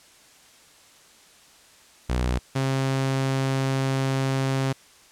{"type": "tone pair in turn", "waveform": "sawtooth", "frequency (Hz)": [61.8, 134.01], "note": ["B1", "C3"], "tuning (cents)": [2, 42], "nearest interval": "octave + minor second", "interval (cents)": 1340, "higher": "second", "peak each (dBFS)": -18, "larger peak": "neither", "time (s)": [[2.09, 2.39], [2.55, 4.73]], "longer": "second", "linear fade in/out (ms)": 10, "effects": ["white hiss -53 dBFS RMS until 5.11 s", "low-pass 9000 Hz 12 dB/octave"]}